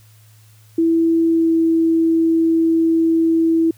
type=tone with pitch glide; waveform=sine; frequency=329.6 to 327.5 Hz; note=E4 to E4; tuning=0 to -11 cents; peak=-12 dBFS; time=0.78-3.71 s; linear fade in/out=5 ms; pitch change=-11 cents; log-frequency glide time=1.29-1.52 s; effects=added 108 Hz sine -46 dBFS peak until 3.77 s + white hiss -54 dBFS RMS until 3.77 s